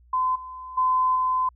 sine tone with level steps, 1023 Hz, C6, 39 cents flat, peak -20 / -35 / -18 / -20 dBFS, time 0.13-1.49 s, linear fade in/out 5 ms, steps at 0.35 / 0.77 / 1.15 s, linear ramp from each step 10 ms, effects added 60 Hz sine -52 dBFS peak until 1.55 s

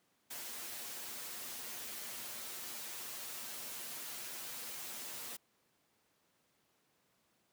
white noise with comb filter, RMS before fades -45 dBFS, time 0.3-5.37 s, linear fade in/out 10 ms, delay 8.4 ms, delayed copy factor +0.7, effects pink hiss -75 dBFS RMS until 7.52 s + high-pass 150 Hz 12 dB/octave

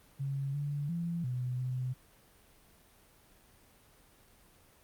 sine tone with pitch steps, 137.7 / 144.5 / 169.9 / 125.4 / 127.4 Hz, C#3 / D3 / F3 / B2 / C3, -11 / -28 / -47 / +27 / -46 cents, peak -32 dBFS, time 0.19-1.94 s, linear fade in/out 20 ms, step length 350 ms, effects pink hiss -62 dBFS RMS until 4.83 s + Opus 32 kbps

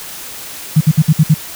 sine tone bursts, 155.56 Hz, D#3, in tune, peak -4 dBFS, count 6, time 0.76-1.344 s, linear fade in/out 10 ms, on 49 ms, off 58 ms, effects white hiss -29 dBFS RMS until 1.55 s

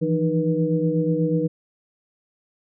sine tone cluster, 161.5 / 169.7 / 308.8 / 484.1 Hz, E3 / F3 / D#4 / B4, -35 / -49 / -13 / -35 cents, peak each -24 dBFS, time 0.01-1.48 s, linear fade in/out 20 ms, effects none

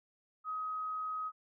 sine tone, 1263 Hz, D#6, 26 cents sharp, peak -35 dBFS, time 0.44-1.32 s, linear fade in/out 50 ms, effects none

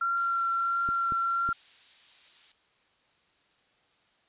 sine tone with vibrato, 1369 Hz, F6, 35 cents flat, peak -25 dBFS, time 0.01-1.53 s, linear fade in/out 5 ms, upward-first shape triangle, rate 1.5 Hz, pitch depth 13 cents each way
violet noise, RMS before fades -41 dBFS, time 0.17-2.52 s, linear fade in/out 2 ms
clicks, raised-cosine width 3 ms, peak -26 dBFS, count 3, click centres 0.889 / 1.122 / 1.49 s
effects white hiss -67 dBFS RMS until 4.28 s + resampled to 8000 Hz

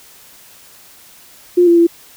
sine tone with pitch steps, 353.9 / 341.7 / 338.5 Hz, F4 / F4 / E4, +23 / -38 / +46 cents, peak -6 dBFS, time 1.57-1.87 s, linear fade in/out 10 ms, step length 100 ms, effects white hiss -43 dBFS RMS until 2.16 s

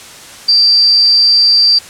sine tone with amplitude modulation, 4699 Hz, D8, in tune, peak -3 dBFS, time 0.48-1.79 s, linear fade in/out 10 ms, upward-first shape sine, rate 220 Hz, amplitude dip 45%, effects white hiss -33 dBFS RMS until 1.89 s + low-pass 9000 Hz 12 dB/octave

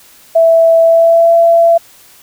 sine tone with pitch glide, 659.3 to 672.8 Hz, E5 to E5, 0 to +35 cents, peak -4 dBFS, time 0.35-1.78 s, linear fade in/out 10 ms, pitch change +35 cents, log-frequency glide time 0.81-1.34 s, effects white hiss -42 dBFS RMS until 2.22 s

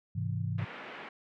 sine chord, Ab augmented, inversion none, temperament equal, 103.83 / 130.81 / 164.81 Hz, Ab2 / C3 / E3, 0 / 0 / 0 cents, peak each -33 / -36 / -36 dBFS, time 0.15-0.65 s, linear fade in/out 10 ms
white band-pass noise, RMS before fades -45 dBFS, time 0.58-1.09 s, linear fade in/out 5 ms, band 160 to 2400 Hz, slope 24 dB/octave
effects none

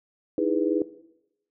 sine chord, E major seventh, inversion third, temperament just, 309 / 329.6 / 412 / 494.4 Hz, D#4 / E4 / G#4 / B4, -12 / 0 / -14 / +2 cents, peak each -27 dBFS, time 0.38-0.82 s, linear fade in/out 2 ms, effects noise-tail reverb RT60 0.9 s tail -17 dB re dry

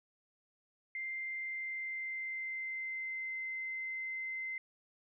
sine tone with pitch glide, 2093 to 2069 Hz, C7 to C7, 0 to -20 cents, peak -37 dBFS, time 0.95-4.58 s, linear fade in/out 2 ms, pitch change -20 cents, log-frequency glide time 1.17-3.45 s, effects none

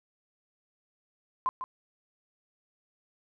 sine tone with echo, 1034 Hz, C6, 21 cents flat, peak -24 dBFS, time 1.46-1.49 s, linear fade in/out 0 ms, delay 150 ms, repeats 1, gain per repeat -9 dB, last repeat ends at 1.64 s, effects none

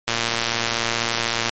click train, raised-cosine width 0.2 ms, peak -3 dBFS, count 165, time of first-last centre 0.08-1.494 s, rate 116 Hz, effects MP3 32 kbps

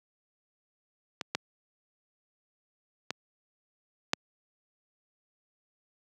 clicks, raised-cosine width 0.2 ms, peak -15 / -10 / -14 / -6 dBFS, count 4, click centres 1.212 / 1.35 / 3.106 / 4.134 s, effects high-pass 150 Hz 12 dB/octave

